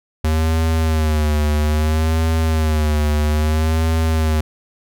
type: tone with vibrato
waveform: square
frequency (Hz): 77.78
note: D#2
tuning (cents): 0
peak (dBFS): -15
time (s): 0.24-4.41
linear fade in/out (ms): 5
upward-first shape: sine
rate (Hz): 0.61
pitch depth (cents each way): 66
effects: none